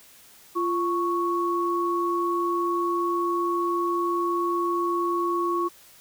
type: tone pair together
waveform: sine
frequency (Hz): 345.8 / 1108.7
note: F4 / C#6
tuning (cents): -17 / 0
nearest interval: octave + minor sixth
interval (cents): 2017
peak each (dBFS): -25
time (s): 0.55-5.69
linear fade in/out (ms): 20
effects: white hiss -52 dBFS RMS until 6 s